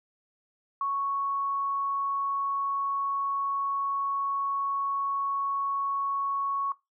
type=tone; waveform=sine; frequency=1108.7 Hz; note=C#6; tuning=in tune; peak=-26 dBFS; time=0.81-6.72 s; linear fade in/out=2 ms; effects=noise-tail reverb RT60 0.2 s tail -19 dB re dry